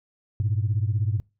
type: beating tone pair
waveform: sine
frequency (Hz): 100.7 / 116.7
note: G2 / A#2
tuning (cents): +47 / +2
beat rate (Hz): 16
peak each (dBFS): -22 / -25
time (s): 0.4-1.2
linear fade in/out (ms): 0
effects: noise-tail reverb RT60 0.3 s tail -26 dB re dry + tanh soft clip ceiling -15 dBFS